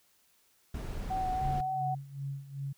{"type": "noise", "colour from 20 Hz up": "brown", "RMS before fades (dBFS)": -37, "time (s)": [0.74, 1.61], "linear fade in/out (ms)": 5}
{"type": "tone with vibrato", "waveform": "sine", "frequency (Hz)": 750, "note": "F#5", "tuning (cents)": 23, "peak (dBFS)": -30, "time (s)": [1.1, 1.95], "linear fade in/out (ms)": 10, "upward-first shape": "sine", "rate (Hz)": 3.6, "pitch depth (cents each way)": 18}
{"type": "tone with tremolo", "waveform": "sine", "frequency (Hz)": 138.59, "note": "C#3", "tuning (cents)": 0, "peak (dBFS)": -33, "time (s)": [1.41, 2.73], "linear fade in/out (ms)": 10, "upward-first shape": "sine", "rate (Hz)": 2.6, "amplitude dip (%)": 80}
{"effects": ["white hiss -68 dBFS RMS until 2.77 s"]}